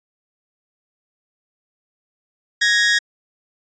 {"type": "tone pair together", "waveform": "sawtooth", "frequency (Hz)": [1664, 1865], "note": ["G#6", "A#6"], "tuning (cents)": [3, 0], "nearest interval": "major second", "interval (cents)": 197, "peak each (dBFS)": -13, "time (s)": [2.61, 2.99], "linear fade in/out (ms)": 10, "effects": ["resampled to 16000 Hz"]}